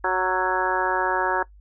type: harmonic tone with a mistuned harmonic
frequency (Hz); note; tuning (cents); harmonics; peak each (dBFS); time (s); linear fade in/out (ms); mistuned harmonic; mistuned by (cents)
185; F#3; 0; 2 / 3 / 4 / 5 / 6 / 7 / 8 / 9; -28 / -30 / -29 / -25 / -31 / -30 / -31 / -27; 0.04-1.43; 5; 7; +39
effects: noise-tail reverb RT60 0.1 s tail -19 dB re dry + added 50 Hz sine -46 dBFS peak until 1.6 s